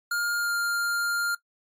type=tone with pitch glide; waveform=square; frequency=1412 to 1400.6 Hz; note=F6 to F6; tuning=+19 to +5 cents; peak=-25 dBFS; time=0.11-1.35 s; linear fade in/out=5 ms; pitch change=-14 cents; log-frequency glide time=0.38-0.52 s; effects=noise-tail reverb RT60 0.1 s tail -18 dB re dry + MP3 64 kbps